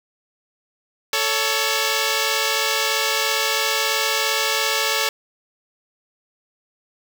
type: tone pair together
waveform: 5% pulse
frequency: 440.2 / 561 Hz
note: A4 / C#5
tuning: +1 / +21 cents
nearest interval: major third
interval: 420 cents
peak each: -10 dBFS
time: 1.13-5.09 s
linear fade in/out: 2 ms
effects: none